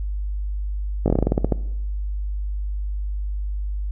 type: slowing click train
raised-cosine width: 2 ms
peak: -5 dBFS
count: 12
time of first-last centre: 1.06-1.523 s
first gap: 19 ms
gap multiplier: 1.15
effects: noise-tail reverb RT60 0.9 s tail -19 dB re dry + added 50 Hz sine -23 dBFS peak until 3.91 s